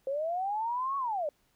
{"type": "linear two-way sweep", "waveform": "sine", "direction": "up then down", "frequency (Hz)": [523.3, 1124, 562], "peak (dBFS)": -29, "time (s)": [0.07, 1.29], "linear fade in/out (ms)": 2, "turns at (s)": 0.97, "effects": ["pink hiss -71 dBFS RMS until 1.55 s"]}